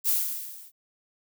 violet noise with level ramp, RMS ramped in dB -20 to -50 dBFS, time 0.04-0.72 s, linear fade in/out 50 ms, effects none

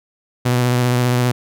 sawtooth tone with vibrato, 123.47 Hz, B2, in tune, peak -10 dBFS, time 0.45-1.32 s, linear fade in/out 10 ms, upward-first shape triangle, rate 15 Hz, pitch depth 28 cents each way, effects none

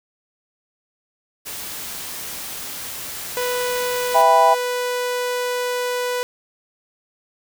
white noise, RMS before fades -31 dBFS, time 1.45-4.23 s, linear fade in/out 20 ms
sawtooth tone, 493.9 Hz, B4, in tune, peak -17 dBFS, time 3.37-6.23 s, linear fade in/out 0 ms
sine chord, E minor, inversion none, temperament equal with one note detuned, 659.3 / 795.4 / 987.8 Hz, E5 / G5 / B5, 0 / +25 / 0 cents, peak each -16 dBFS, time 4.14-4.55 s, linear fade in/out 20 ms
effects none

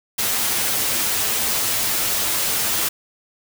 white noise with comb filter, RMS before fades -21 dBFS, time 0.18-2.89 s, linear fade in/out 10 ms, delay 9 ms, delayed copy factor +0.6, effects none

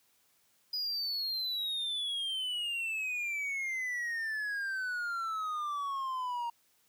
triangle exponential sweep, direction down, 4978 to 933 Hz, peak -31 dBFS, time 0.73-6.5 s, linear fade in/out 5 ms, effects white hiss -70 dBFS RMS until 6.88 s + high-pass 60 Hz 12 dB/octave

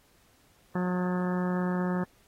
harmonic tone with a mistuned harmonic, 180.8 Hz, F#3, 40 cents flat, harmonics 1 / 2 / 3 / 4 / 5 / 6 / 7 / 8 / 9 / 10, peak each -27 / -35 / -38 / -43 / -40 / -44 / -42 / -49 / -45 / -47 dBFS, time 0.75-2.04 s, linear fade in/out 5 ms, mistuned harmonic 10, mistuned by -57 cents, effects pink hiss -64 dBFS RMS until 2.27 s + AAC 48 kbps

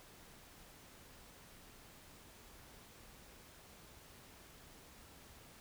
silence, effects pink hiss -59 dBFS RMS until 5.6 s

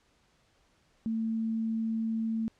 sine tone, 223.9 Hz, A3, 30 cents sharp, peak -28 dBFS, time 1.06-2.48 s, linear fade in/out 0 ms, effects pink hiss -68 dBFS RMS until 2.59 s + low-pass 7000 Hz 12 dB/octave

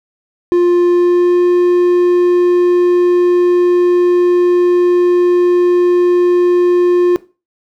triangle tone with pitch glide, 351.5 to 354.4 Hz, F4 to F4, +11 to +25 cents, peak -5 dBFS, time 0.52-7.16 s, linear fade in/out 0 ms, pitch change +14 cents, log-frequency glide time 0.89-1.44 s, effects noise-tail reverb RT60 0.3 s tail -18 dB re dry

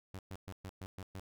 sawtooth tone bursts, 94.7 Hz, F#2, 41 cents sharp, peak -39 dBFS, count 7, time 0.14-1.196 s, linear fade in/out 0 ms, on 48 ms, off 120 ms, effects none

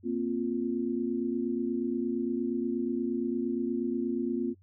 sine chord, Bb suspended second, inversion none, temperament equal, 233.1 / 261.6 / 349.2 Hz, Bb3 / C4 / F4, 0 / 0 / 0 cents, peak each -32 dBFS, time 0.03-4.55 s, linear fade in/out 50 ms, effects noise-tail reverb RT60 0.1 s tail -23 dB re dry + added 94 Hz sine -57 dBFS peak until 4.62 s

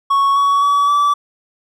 triangle tone with pitch steps, 1108.7 / 1124.2 / 1139.9 / 1155.8 Hz, C#6 / C#6 / C#6 / D6, 0 / +24 / +48 / -28 cents, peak -9 dBFS, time 0.1-1.14 s, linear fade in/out 10 ms, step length 260 ms, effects none

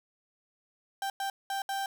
35% pulse tone bursts at uneven times, 785 Hz, G5, 2 cents sharp, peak -29 dBFS, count 4, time 1.02-1.1 / 1.2-1.3 / 1.5-1.62 / 1.69-1.86 s, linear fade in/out 2 ms, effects none

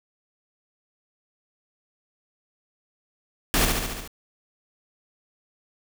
pink noise with echo, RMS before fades -21 dBFS, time 3.54-3.65 s, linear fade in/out 0 ms, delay 71 ms, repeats 6, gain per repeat -3 dB, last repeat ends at 4.076 s, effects none

